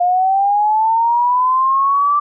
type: linear sweep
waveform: sine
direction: up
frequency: 703 to 1174.7 Hz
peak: -11 dBFS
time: 0-2.2 s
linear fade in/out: 10 ms
effects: none